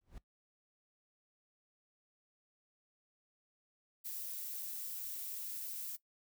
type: noise with exponential growth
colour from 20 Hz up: brown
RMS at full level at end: -46 dBFS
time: 0.01-0.18 s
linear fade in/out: 1 ms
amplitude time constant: 36 ms
type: noise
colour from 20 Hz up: violet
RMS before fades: -43 dBFS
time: 4.04-5.97 s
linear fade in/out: 20 ms
effects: noise-tail reverb RT60 0.1 s tail -18 dB re dry